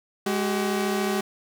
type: tone pair together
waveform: sawtooth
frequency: 207.3 / 380.8 Hz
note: G#3 / F#4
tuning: -3 / +50 cents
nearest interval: major seventh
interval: 1053 cents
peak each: -22 dBFS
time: 0.26-1.21 s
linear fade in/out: 5 ms
effects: none